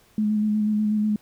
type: tone with vibrato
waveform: sine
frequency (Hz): 212.2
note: G#3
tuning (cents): +38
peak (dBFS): -19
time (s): 0.18-1.16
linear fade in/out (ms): 2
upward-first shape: square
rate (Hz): 8.2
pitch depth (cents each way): 17
effects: pink hiss -58 dBFS RMS until 1.21 s